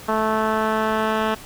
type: tone with low-pass filter sweep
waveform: 10% pulse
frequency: 218.6 Hz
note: A3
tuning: 11 cents flat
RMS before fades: -21 dBFS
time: 0.08-1.35 s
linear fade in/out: 10 ms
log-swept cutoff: 1300 to 2400 Hz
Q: 1.5
effects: pink hiss -40 dBFS RMS until 1.45 s